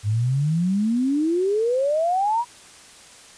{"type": "exponential sweep", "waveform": "sine", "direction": "up", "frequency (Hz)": [100, 982], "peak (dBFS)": -18, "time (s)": [0.03, 2.45], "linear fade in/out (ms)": 50, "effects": ["white hiss -46 dBFS RMS until 3.37 s", "resampled to 22050 Hz"]}